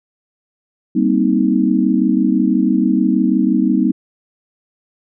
sine chord, C minor seventh, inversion second, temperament just, 196.22 / 235.5 / 261.6 / 314 Hz, G3 / Bb3 / C4 / Eb4, +2 / +18 / 0 / +16 cents, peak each -17 dBFS, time 0.95-3.92 s, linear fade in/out 10 ms, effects none

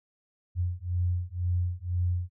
sine beating tone pair, 87.9 / 89.9 Hz, F2 / F#2, +12 / -49 cents, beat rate 2 Hz, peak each -29 dBFS, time 0.55-2.3 s, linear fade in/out 50 ms, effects none

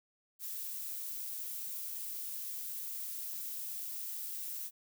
violet noise, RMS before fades -41 dBFS, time 0.39-4.71 s, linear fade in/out 50 ms, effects none

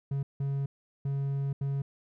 triangle tone bursts at uneven times, 138.59 Hz, C#3, in tune, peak -26 dBFS, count 4, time 0.11-0.23 / 0.4-0.66 / 1.05-1.53 / 1.61-1.82 s, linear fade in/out 5 ms, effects none

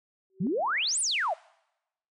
sine tone with exponential growth, 380.6 Hz, F#4, 49 cents sharp, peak -32 dBFS, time 0.3-0.47 s, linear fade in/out 1 ms, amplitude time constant 35 ms
sine exponential two-way sweep, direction up then down, 155.56 to 9956 to 584 Hz, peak -25 dBFS, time 0.4-1.34 s, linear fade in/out 10 ms, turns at 1 s
effects noise-tail reverb RT60 0.9 s tail -24 dB re dry

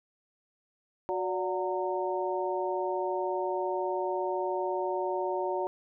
harmonic tone with a mistuned harmonic, 183.6 Hz, F#3, 13 cents flat, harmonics 2 / 3 / 4 / 5, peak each -32 / -34 / -36 / -34 dBFS, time 1.09-5.67 s, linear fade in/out 0 ms, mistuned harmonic 3, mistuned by +79 cents, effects none

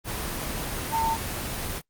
sine tone in noise, 903 Hz, A5, 45 cents sharp, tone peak -22 dBFS, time 0.9-1.18 s, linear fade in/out 50 ms, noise pink, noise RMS -31 dBFS, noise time 0.04-1.82 s, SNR +6 dB, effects noise-tail reverb RT60 0.1 s tail -23 dB re dry + Opus 24 kbps

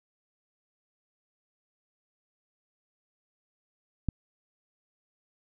click, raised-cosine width 5 ms, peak -15 dBFS, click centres 4.087 s, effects none

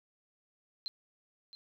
sine tone with echo, 4123 Hz, C8, 26 cents flat, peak -35 dBFS, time 0.86-0.88 s, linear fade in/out 0 ms, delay 670 ms, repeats 1, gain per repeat -13 dB, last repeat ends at 1.55 s, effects none

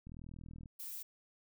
click train, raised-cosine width 5 ms, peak -38 dBFS, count 25, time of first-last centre 0.07-0.658 s, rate 40.8 Hz
violet noise, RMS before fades -45 dBFS, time 0.79-1.03 s, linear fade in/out 10 ms
effects none

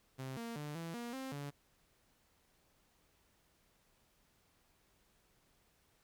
sawtooth tone with pitch steps, 131.9 / 232.1 / 148.2 / 166.2 / 237.7 / 264.6 / 143 Hz, C3 / A#3 / D3 / E3 / A#3 / C4 / D3, +14 / -7 / +16 / +15 / +34 / +20 / -46 cents, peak -38 dBFS, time 0.18-1.51 s, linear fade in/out 20 ms, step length 190 ms, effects pink hiss -73 dBFS RMS until 6.03 s

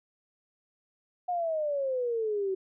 sine exponential sweep, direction down, 727 to 374.4 Hz, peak -27 dBFS, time 1.28-2.55 s, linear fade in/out 10 ms, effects none

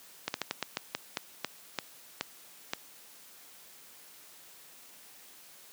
slowing click train, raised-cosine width 0.2 ms, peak -13 dBFS, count 12, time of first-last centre 0.28-2.735 s, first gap 61 ms, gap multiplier 1.24, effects white hiss -54 dBFS RMS until 5.72 s + high-pass 150 Hz 12 dB/octave

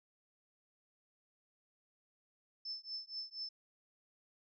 sine tone with tremolo, 5274 Hz, E8, in tune, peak -38 dBFS, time 2.65-3.49 s, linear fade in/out 5 ms, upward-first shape triangle, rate 4.2 Hz, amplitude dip 100%, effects none

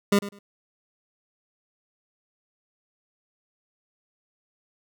25% pulse tone with echo, 201.9 Hz, G#3, 49 cents flat, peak -13 dBFS, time 0.12-0.19 s, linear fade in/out 5 ms, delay 100 ms, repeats 2, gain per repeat -15 dB, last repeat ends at 0.39 s, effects none

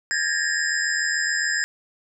sine tone cluster, 1622 / 1709 / 1858 / 5080 / 7400 Hz, G#6 / G#6 / A#6 / D#8 / A#8, -41 / +49 / -6 / +35 / -14 cents, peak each -27 / -26 / -27 / -29 / -29 dBFS, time 0.11-1.64 s, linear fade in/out 0 ms, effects none

